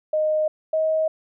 sine tone pair in turn, 618 / 632.4 Hz, D#5 / D#5, -12 / +28 cents, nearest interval unison, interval 40 cents, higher second, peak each -18 dBFS, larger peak neither, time 0.13-0.48 / 0.73-1.08 s, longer neither, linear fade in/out 5 ms, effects none

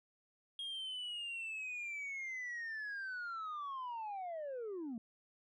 sine linear sweep, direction down, 3267 to 215.7 Hz, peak -38 dBFS, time 0.59-4.98 s, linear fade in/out 2 ms, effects tanh soft clip ceiling -39 dBFS

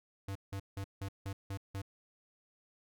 square tone bursts, 98 Hz, G2, in tune, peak -38 dBFS, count 7, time 0.28-1.818 s, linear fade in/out 5 ms, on 74 ms, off 170 ms, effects none

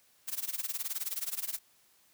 blue noise with tremolo, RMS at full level -33 dBFS, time 0.27-1.59 s, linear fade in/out 20 ms, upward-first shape sine, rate 19 Hz, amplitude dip 90%, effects white hiss -66 dBFS RMS until 2.13 s + high-pass 60 Hz 12 dB/octave

